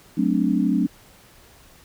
sine chord, D dominant seventh, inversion first, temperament equal with one note detuned, 185 / 217.7 / 261.6 / 293.7 Hz, F#3 / A3 / C4 / D4, 0 / -18 / 0 / 0 cents, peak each -23 dBFS, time 0.17-0.87 s, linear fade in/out 10 ms, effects pink hiss -51 dBFS RMS until 1.84 s

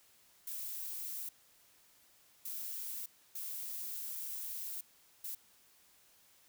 violet noise bursts at uneven times, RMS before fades -42 dBFS, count 4, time 0.47-1.29 / 2.45-3.06 / 3.35-4.81 / 5.24-5.35 s, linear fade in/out 5 ms, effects white hiss -66 dBFS RMS until 6.48 s

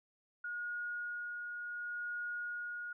sine tone with tremolo, 1440 Hz, F#6, 47 cents flat, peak -37 dBFS, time 0.44-2.93 s, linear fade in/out 5 ms, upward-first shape sine, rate 0.7 Hz, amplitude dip 30%, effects none

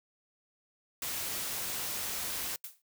white noise, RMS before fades -36 dBFS, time 1.02-2.56 s, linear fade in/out 2 ms
blue noise with exponential decay, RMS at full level -38 dBFS, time 2.64-2.82 s, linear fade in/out 2 ms, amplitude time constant 37 ms
effects noise-tail reverb RT60 0.1 s tail -25 dB re dry

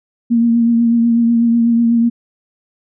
sine tone with vibrato, 233.1 Hz, A#3, in tune, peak -9 dBFS, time 0.3-2.1 s, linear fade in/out 20 ms, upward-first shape triangle, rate 8.1 Hz, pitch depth 30 cents each way, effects none

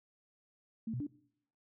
sine tone with pitch steps, 224.5 / 123.7 / 291.1 Hz, A3 / B2 / D4, +35 / +3 / -15 cents, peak -35 dBFS, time 0.87-1.068 s, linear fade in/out 5 ms, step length 66 ms, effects noise-tail reverb RT60 0.7 s tail -22 dB re dry

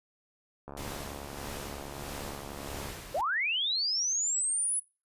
click train, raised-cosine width 1 ms, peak -28 dBFS, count 157, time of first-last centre 0.68-2.887 s, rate 70.7 Hz
pink noise with tremolo, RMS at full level -40 dBFS, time 0.77-3.21 s, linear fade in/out 2 ms, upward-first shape sine, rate 1.6 Hz, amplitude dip 50%
sine linear sweep, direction up, 484 to 10310 Hz, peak -27 dBFS, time 3.14-4.8 s, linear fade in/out 10 ms
effects noise-tail reverb RT60 0.3 s tail -22 dB re dry + resampled to 32000 Hz

